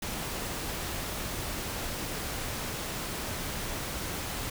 pink noise, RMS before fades -35 dBFS, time 0.02-4.5 s, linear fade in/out 5 ms, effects none

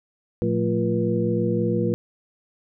sine tone cluster, 114 / 177.3 / 223.3 / 347.5 / 481.1 Hz, A#2 / F3 / A3 / F4 / B4, -38 / +26 / +26 / -9 / -45 cents, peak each -26 dBFS, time 0.42-1.94 s, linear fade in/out 0 ms, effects none

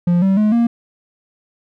triangle tone with pitch steps, 174.61 / 192.63 / 212.5 / 234.4 Hz, F3 / G3 / G#3 / A#3, 0 / -30 / +40 / +10 cents, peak -9 dBFS, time 0.07-0.67 s, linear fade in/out 5 ms, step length 150 ms, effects none

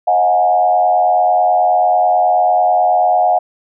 sine tone with frequency modulation, 726 Hz, F#5, 33 cents flat, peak -9 dBFS, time 0.07-3.39 s, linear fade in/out 10 ms, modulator 89.2 Hz, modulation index 0.92, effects none

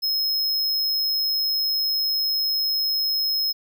square tone, 5150 Hz, E8, 41 cents flat, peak -21 dBFS, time 0.02-3.53 s, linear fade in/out 20 ms, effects none

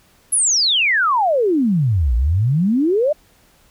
sine exponential two-way sweep, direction down then up, 11240 to 55.6 to 629 Hz, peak -13 dBFS, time 0.32-3.13 s, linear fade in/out 10 ms, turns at 2.15 s, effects pink hiss -54 dBFS RMS until 3.7 s

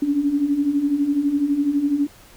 sine beating tone pair, 277.2 / 289.2 Hz, C#4 / D4, 0 / -27 cents, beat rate 12 Hz, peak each -24 / -18 dBFS, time 0.02-2.07 s, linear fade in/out 5 ms, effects pink hiss -48 dBFS RMS until 2.36 s

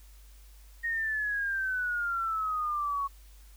sine exponential sweep, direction down, 1871 to 1105 Hz, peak -28 dBFS, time 0.83-3.08 s, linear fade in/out 20 ms, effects added 50 Hz sine -50 dBFS peak until 3.56 s + white hiss -61 dBFS RMS until 3.56 s

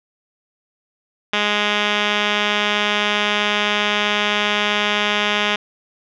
5% pulse tone with low-pass filter, 207.7 Hz, G#3, in tune, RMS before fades -19 dBFS, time 1.33-5.56 s, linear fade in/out 5 ms, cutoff 3600 Hz, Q 4.7, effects none

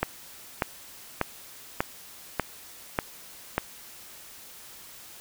click train, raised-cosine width 0.5 ms, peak -8 dBFS, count 7, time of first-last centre 0.03-3.58 s, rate 1.69 Hz, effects white hiss -47 dBFS RMS until 5.2 s

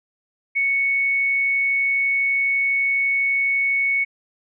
sine tone, 2217 Hz, C#7, in tune, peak -17 dBFS, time 0.55-4.05 s, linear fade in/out 20 ms, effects none

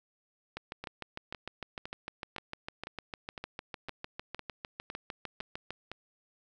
two click trains, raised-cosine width 0.3 ms, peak -24 / -22 dBFS, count 11 / 35, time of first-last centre 0.84-5.916 / 0.57-5.706 s, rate 1.97 / 6.62 Hz, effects none

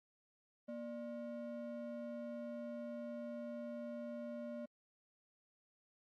triangle ring-modulated tone, 415.3 Hz, G#4, in tune, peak -38 dBFS, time 0.68-4.66 s, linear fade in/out 10 ms, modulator 178 Hz, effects AAC 64 kbps

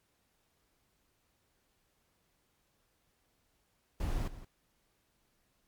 brown noise with echo, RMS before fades -33 dBFS, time 4-4.28 s, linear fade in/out 5 ms, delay 170 ms, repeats 1, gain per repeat -14 dB, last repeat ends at 4.45 s, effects pink hiss -75 dBFS RMS until 5.67 s + MP3 96 kbps

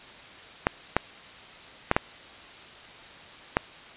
clicks, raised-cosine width 0.5 ms, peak -4 dBFS, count 5, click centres 0.669 / 0.966 / 1.914 / 1.965 / 3.569 s, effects white hiss -46 dBFS RMS until 3.96 s + resampled to 8000 Hz

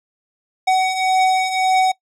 square beating tone pair, 750 / 751.8 Hz, F#5 / F#5, +23 / +27 cents, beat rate 1.8 Hz, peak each -22 / -16 dBFS, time 0.67-1.92 s, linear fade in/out 10 ms, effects noise-tail reverb RT60 0.1 s tail -20 dB re dry + low-pass 7000 Hz 12 dB/octave

